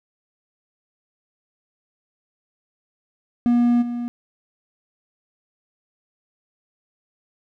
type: tone with level steps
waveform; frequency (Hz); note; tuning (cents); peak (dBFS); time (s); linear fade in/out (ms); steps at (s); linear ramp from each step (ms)
triangle; 240; B3; -49; -12 / -22; 3.46-4.08; 0; 3.81; 20
effects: none